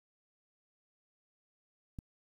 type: click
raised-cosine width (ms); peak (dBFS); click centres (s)
5; -29; 1.988
effects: 10-bit